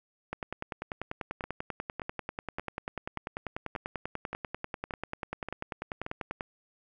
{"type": "two click trains", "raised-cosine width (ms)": 0.5, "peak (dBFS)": [-21, -19], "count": [9, 63], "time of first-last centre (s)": [[1.44, 6.064], [0.33, 6.408]], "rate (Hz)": [1.73, 10.2], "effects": []}